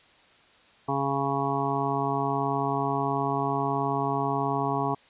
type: harmonic tone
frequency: 138.5 Hz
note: C#3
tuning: 1 cent flat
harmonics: 1 / 2 / 3 / 5 / 6 / 7 / 8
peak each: -32 / -32 / -32 / -32 / -32 / -32 / -32 dBFS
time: 0.88-4.95 s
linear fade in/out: 10 ms
effects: white hiss -57 dBFS RMS until 5.09 s + resampled to 8000 Hz